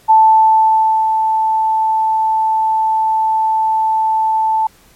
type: tone with ADSR envelope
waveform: sine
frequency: 880 Hz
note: A5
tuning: in tune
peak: -4 dBFS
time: 0.08-4.67 s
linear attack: 24 ms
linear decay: 960 ms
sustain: -7 dB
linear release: 4 ms
effects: pink hiss -48 dBFS RMS until 4.95 s + MP3 64 kbps